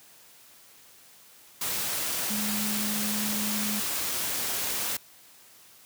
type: tone in noise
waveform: sine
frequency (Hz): 210.1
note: G#3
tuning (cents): +20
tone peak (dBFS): -31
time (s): 2.3-3.8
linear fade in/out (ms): 5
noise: white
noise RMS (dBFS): -30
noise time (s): 1.61-4.97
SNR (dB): -4
effects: white hiss -54 dBFS RMS until 5.85 s + high-pass 80 Hz 12 dB/octave